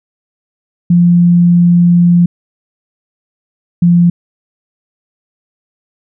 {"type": "tone pair in turn", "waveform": "sine", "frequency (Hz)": [173.9, 173.29], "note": ["F3", "F3"], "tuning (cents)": [-7, -13], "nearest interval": "unison", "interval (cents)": 6, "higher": "first", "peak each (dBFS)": -4, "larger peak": "neither", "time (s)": [[0.9, 2.26], [3.82, 4.1]], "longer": "first", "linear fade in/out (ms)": 5, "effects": []}